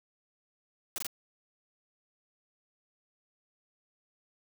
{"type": "noise bursts", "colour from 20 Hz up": "white", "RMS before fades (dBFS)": -35, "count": 3, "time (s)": [0.96, 1.067], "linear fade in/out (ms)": 0, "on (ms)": 21, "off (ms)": 22, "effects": []}